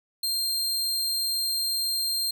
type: tone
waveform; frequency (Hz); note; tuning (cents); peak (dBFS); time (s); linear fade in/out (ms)
sawtooth; 4186; C8; 0; -22; 0.23-2.31; 5
effects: none